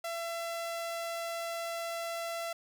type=tone; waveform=sawtooth; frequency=673 Hz; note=E5; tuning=36 cents sharp; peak=-31 dBFS; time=0.04-2.53 s; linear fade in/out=5 ms; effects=none